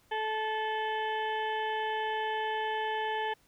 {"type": "harmonic tone", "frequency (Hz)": 435.2, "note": "A4", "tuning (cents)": -19, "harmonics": [1, 2, 4, 5, 6, 7, 8], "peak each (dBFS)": [-36, -32, -37, -47, -50, -43, -51], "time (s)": [0.11, 3.34], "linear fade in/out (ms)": 10, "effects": ["pink hiss -66 dBFS RMS until 3.47 s"]}